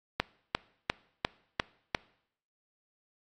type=click train; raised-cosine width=0.3 ms; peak=-9 dBFS; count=6; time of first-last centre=0.2-1.948 s; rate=2.86 Hz; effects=noise-tail reverb RT60 0.7 s tail -24 dB re dry + AAC 32 kbps